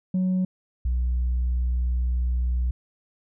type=tone pair in turn; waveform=sine; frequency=185 / 61.47 Hz; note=F#3 / B1; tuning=0 / -7 cents; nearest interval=octave + perfect fifth; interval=1907 cents; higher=first; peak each=-18 / -19 dBFS; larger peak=first; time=0.14-0.45 / 0.85-2.71 s; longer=second; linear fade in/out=5 ms; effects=tanh soft clip ceiling -19 dBFS